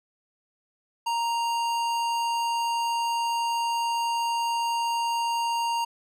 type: tone with hard clipping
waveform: sine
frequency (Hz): 932.3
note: A#5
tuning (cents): 0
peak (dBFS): -26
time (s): 1.06-5.85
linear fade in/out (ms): 10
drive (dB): 16
effects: none